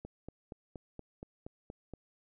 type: click train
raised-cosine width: 2 ms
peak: -30 dBFS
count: 9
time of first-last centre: 0.05-1.937 s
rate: 4.24 Hz
effects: none